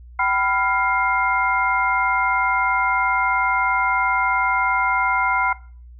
sine tone cluster, 769 / 992 / 1392 / 2117 Hz, G5 / B5 / F6 / C7, -33 / +7 / -6 / +20 cents, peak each -24 / -21 / -22 / -23 dBFS, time 0.19-5.53 s, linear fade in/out 5 ms, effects noise-tail reverb RT60 0.4 s tail -19 dB re dry + added 60 Hz sine -39 dBFS peak until 5.99 s

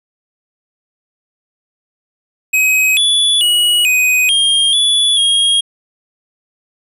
square tone with pitch steps, 2533 / 3436 / 2913 / 2502 / 3221 / 3429 / 3265 Hz, D#7 / A7 / F#7 / D#7 / G7 / A7 / G#7, +30 / -42 / -28 / +9 / +46 / -45 / -30 cents, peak -10 dBFS, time 2.53-5.61 s, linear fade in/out 10 ms, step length 440 ms, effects resampled to 32000 Hz

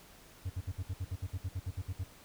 triangle tone bursts, 91.9 Hz, F#2, 11 cents flat, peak -31 dBFS, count 15, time 0.45-2.04 s, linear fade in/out 10 ms, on 50 ms, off 60 ms, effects pink hiss -57 dBFS RMS until 2.24 s

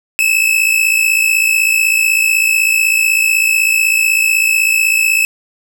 45% pulse tone pair together, 2581 / 2637 Hz, E7 / E7, -37 / 0 cents, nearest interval unison, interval 37 cents, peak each -13 dBFS, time 0.19-5.25 s, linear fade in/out 0 ms, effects none

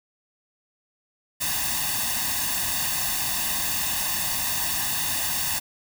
white noise with comb filter, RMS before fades -26 dBFS, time 1.4-5.6 s, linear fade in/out 20 ms, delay 1.1 ms, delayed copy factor +0.85, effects none

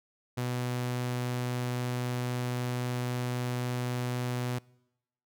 sawtooth tone, 123.8 Hz, B2, 5 cents sharp, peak -26 dBFS, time 0.37-4.59 s, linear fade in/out 10 ms, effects noise-tail reverb RT60 0.9 s tail -25 dB re dry

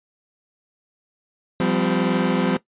30% pulse chord, F suspended second, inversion none, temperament equal with one note detuned, 174.61 / 196 / 255.5 Hz, F3 / G3 / C4, 0 / 0 / -41 cents, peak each -20 dBFS, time 1.6-2.57 s, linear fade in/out 2 ms, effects noise-tail reverb RT60 0.1 s tail -17 dB re dry + resampled to 8000 Hz

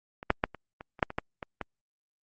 clicks, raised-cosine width 0.5 ms, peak -25 / -6 / -9 / -26 / -26 / -30 / -7 / -22 / -13 / -21 / -18 dBFS, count 11, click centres 0.229 / 0.304 / 0.439 / 0.547 / 0.809 / 0.992 / 1.028 / 1.104 / 1.185 / 1.428 / 1.613 s, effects Opus 48 kbps

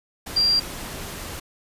sine tone in noise, 4750 Hz, D8, 19 cents sharp, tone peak -16 dBFS, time 0.36-0.6 s, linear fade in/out 10 ms, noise pink, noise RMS -34 dBFS, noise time 0.26-1.4 s, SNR +15 dB, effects resampled to 32000 Hz

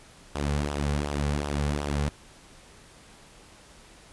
sawtooth tone with flanger, 72.6 Hz, D2, 19 cents flat, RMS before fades -28 dBFS, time 0.35-2.09 s, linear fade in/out 0 ms, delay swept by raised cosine 0.44 to 3.24 ms, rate 2.7 Hz, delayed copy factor -0.6, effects pink hiss -52 dBFS RMS until 4.12 s + resampled to 24000 Hz

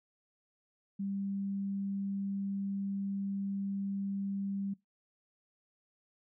sine tone, 197.4 Hz, G3, 12 cents sharp, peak -33 dBFS, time 0.99-4.74 s, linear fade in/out 10 ms, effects noise-tail reverb RT60 0.2 s tail -23 dB re dry

